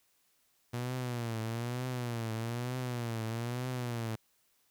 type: tone with vibrato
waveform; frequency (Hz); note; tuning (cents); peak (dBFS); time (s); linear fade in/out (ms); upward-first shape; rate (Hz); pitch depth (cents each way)
sawtooth; 119.3; A#2; +41; -30; 0.73-4.16; 10; triangle; 1.1; 130
effects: white hiss -72 dBFS RMS until 4.7 s